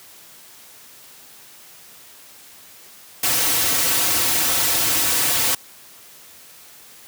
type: noise with comb filter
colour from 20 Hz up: white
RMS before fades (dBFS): -19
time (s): 3.23-5.55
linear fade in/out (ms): 5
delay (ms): 4.9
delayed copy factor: -1
effects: white hiss -45 dBFS RMS until 7.07 s + high-pass 80 Hz 12 dB/octave